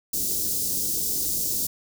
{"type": "band-stop noise", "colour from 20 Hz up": "white", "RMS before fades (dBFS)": -26, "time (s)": [0.13, 1.67], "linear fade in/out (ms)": 5, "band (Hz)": [440, 5000], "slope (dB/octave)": 24, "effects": []}